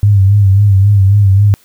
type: tone with vibrato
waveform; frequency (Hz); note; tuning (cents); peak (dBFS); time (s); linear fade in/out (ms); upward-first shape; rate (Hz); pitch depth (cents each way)
sine; 99.6; G2; +28; -4; 0.03-1.54; 0; sine; 3.7; 67
effects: white hiss -48 dBFS RMS until 1.64 s